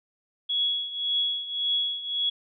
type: tone with tremolo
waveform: sine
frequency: 3352 Hz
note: G#7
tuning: 15 cents sharp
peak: -21 dBFS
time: 0.49-2.3 s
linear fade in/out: 10 ms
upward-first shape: triangle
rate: 1.8 Hz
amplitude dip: 80%
effects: none